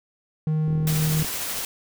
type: tone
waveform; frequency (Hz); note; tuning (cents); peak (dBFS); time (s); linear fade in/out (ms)
triangle; 155.56; D#3; 0; -18; 0.47-1.23; 2
type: click train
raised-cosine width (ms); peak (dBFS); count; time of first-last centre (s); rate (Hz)
3; -22; 24; 0.68-1.247; 40.6
type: noise with tremolo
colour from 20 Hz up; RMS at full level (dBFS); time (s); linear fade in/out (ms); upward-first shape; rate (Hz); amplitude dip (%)
white; -28; 0.87-1.65; 2; triangle; 13; 25
effects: none